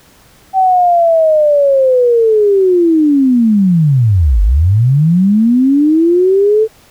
sine linear two-way sweep, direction down then up, 770 to 46.25 to 446.1 Hz, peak -6 dBFS, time 0.53-6.68 s, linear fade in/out 50 ms, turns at 4.42 s, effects pink hiss -45 dBFS RMS until 6.9 s

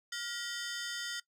15% pulse ring-modulated tone, 1661.2 Hz, G#6, in tune, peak -27 dBFS, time 0.12-1.2 s, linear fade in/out 5 ms, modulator 246 Hz, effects noise-tail reverb RT60 0.1 s tail -20 dB re dry + low-pass 11000 Hz 12 dB/octave

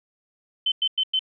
sine tone bursts, 3067 Hz, G7, 38 cents flat, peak -19 dBFS, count 4, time 0.66-1.193 s, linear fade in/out 5 ms, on 59 ms, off 99 ms, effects none

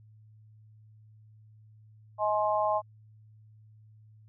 harmonic tone, 211 Hz, G#3, 28 cents sharp, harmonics 3 / 4 / 5, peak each -28 / -29 / -30 dBFS, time 2.18-2.82 s, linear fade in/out 50 ms, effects added 108 Hz sine -53 dBFS peak until 4.28 s

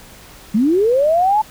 sine linear sweep, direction up, 196 to 880 Hz, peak -11 dBFS, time 0.54-1.42 s, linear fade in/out 10 ms, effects pink hiss -41 dBFS RMS until 1.5 s

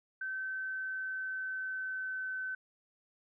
sine tone with pitch glide, 1538 to 1523 Hz, G6 to F#6, -33 to +50 cents, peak -35 dBFS, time 0.21-2.55 s, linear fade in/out 5 ms, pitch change -17 cents, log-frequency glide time 0.33-2.43 s, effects none

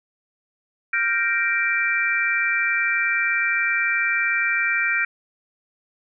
sine chord, G minor seventh, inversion third, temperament equal, 1396.9 / 1568 / 1864.7 / 2349 Hz, F6 / G6 / Bb6 / D7, 0 / 0 / 0 / 0 cents, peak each -26 / -25 / -25 / -22 dBFS, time 0.93-5.05 s, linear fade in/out 5 ms, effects none

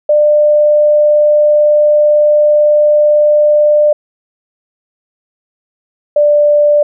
sine tone pair in turn, 597 / 589.8 Hz, D5 / D5, +28 / +7 cents, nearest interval unison, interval 21 cents, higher first, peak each -5 dBFS, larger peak neither, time 0.09-3.93 / 6.16-6.83 s, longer first, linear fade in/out 5 ms, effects none

